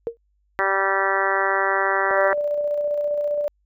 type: tone with exponential decay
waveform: sine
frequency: 464.3 Hz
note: A#4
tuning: 7 cents flat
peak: -18 dBFS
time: 0.07-0.17 s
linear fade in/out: 0 ms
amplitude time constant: 20 ms
type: harmonic tone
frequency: 194.4 Hz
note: G3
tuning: 14 cents flat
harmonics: 2 / 3 / 4 / 5 / 6 / 7 / 8 / 9 / 10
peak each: -27 / -27 / -27 / -27 / -27 / -27 / -27 / -27 / -27 dBFS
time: 0.59-2.33 s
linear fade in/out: 0 ms
type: tone with tremolo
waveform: sine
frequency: 587 Hz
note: D5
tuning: 1 cent flat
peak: -19 dBFS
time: 2.11-3.48 s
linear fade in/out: 0 ms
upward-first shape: square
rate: 15 Hz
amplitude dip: 25%
effects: added 50 Hz sine -63 dBFS peak until 3.65 s